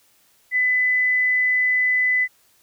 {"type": "tone", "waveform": "sine", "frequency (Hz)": 2004, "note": "B6", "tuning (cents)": 25, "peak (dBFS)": -16, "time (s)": [0.51, 2.28], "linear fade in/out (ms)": 50, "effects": ["white hiss -59 dBFS RMS until 2.62 s"]}